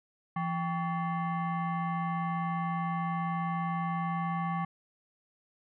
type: tone with frequency modulation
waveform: sine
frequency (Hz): 169.6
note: E3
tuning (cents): +50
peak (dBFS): -29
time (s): 0.36-4.65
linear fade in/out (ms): 5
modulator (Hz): 959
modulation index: 1.1
effects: none